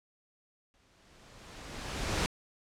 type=noise with exponential growth; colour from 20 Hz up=pink; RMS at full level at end=-29 dBFS; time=0.74-2.26 s; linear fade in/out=0 ms; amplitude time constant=330 ms; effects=low-pass 7000 Hz 12 dB/octave